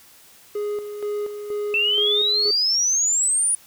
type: tone with tremolo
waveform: triangle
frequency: 415.3 Hz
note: G#4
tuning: in tune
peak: -21 dBFS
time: 0.55-2.51 s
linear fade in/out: 5 ms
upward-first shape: square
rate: 2.1 Hz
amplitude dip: 55%
type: exponential sweep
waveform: sine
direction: up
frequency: 2637 to 9790 Hz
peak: -17 dBFS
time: 1.74-3.55 s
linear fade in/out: 2 ms
effects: white hiss -50 dBFS RMS until 3.66 s